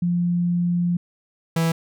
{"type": "tone pair in turn", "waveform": ["sine", "45% pulse"], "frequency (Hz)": [174.61, 164.58], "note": ["F3", "E3"], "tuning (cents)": [0, -2], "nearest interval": "minor second", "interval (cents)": 102, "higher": "first", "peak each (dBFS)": -18, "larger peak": "neither", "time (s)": [[0.02, 0.97], [1.56, 1.72]], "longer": "first", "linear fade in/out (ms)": 5, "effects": []}